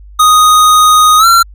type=tone with pitch glide; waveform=square; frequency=1244.5 to 1365 Hz; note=D#6 to F6; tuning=0 to -40 cents; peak=-4 dBFS; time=0.19-1.43 s; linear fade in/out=10 ms; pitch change=+160 cents; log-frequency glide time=1.18-1.26 s; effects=added 50 Hz sine -31 dBFS peak until 1.54 s